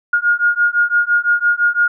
sine beating tone pair, 1424 / 1429.9 Hz, F6 / F6, +33 / +40 cents, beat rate 5.9 Hz, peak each -15 dBFS, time 0.13-1.88 s, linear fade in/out 5 ms, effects none

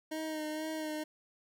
25% pulse tone with vibrato, 311.1 Hz, D#4, in tune, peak -32 dBFS, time 0.11-1.04 s, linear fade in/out 10 ms, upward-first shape sine, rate 2.1 Hz, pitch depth 28 cents each way, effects none

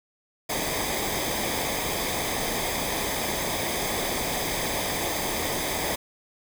pink noise with comb filter, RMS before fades -28 dBFS, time 0.49-5.96 s, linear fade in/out 10 ms, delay 0.71 ms, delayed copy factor -0.65, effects none

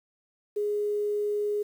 sine tone with quantisation, 415.3 Hz, G#4, in tune, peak -25 dBFS, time 0.56-1.63 s, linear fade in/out 10 ms, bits 9, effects none

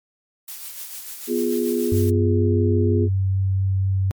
blue noise with tremolo, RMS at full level -33 dBFS, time 0.48-2.1 s, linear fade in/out 2 ms, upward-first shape sine, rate 6.8 Hz, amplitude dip 40%
sine chord, F diminished, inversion second, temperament equal, 246.9 / 349.2 / 415.3 Hz, Cb4 / F4 / Ab4, 0 / 0 / 0 cents, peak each -23 dBFS, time 1.27-3.09 s, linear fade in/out 50 ms
sine tone with vibrato, 96 Hz, G2, 36 cents flat, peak -17 dBFS, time 1.92-4.11 s, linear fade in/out 0 ms, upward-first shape triangle, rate 4.2 Hz, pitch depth 8 cents each way
effects MP3 96 kbps

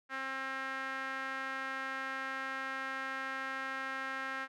sawtooth tone with band-pass filter, 266.7 Hz, C4, 33 cents sharp, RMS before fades -39 dBFS, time 0.09-4.48 s, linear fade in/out 50 ms, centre 1600 Hz, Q 2.9, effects none

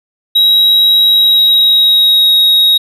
triangle tone with pitch glide, 3842 to 3785 Hz, B7 to A#7, -48 to +26 cents, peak -4 dBFS, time 0.35-2.78 s, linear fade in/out 10 ms, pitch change -26 cents, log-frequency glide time 1.05-2.32 s, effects none

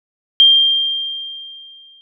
sine tone with exponential decay, 3187 Hz, G7, 28 cents sharp, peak -4 dBFS, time 0.4-2.01 s, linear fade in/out 0 ms, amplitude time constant 350 ms, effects none

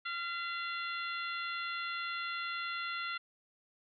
harmonic tone with a mistuned harmonic, 690 Hz, F5, 21 cents flat, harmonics 2 / 3 / 4 / 5 / 6, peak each -38 / -42 / -44 / -46 / -48 dBFS, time 0.05-3.18 s, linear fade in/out 10 ms, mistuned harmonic 3, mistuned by -33 cents, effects none

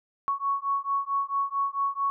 sine beating tone pair, 1108.7 / 1113.2 Hz, C#6 / C#6, 0 / +7 cents, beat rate 4.5 Hz, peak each -28 dBFS, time 0.28-2.1 s, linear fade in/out 0 ms, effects none

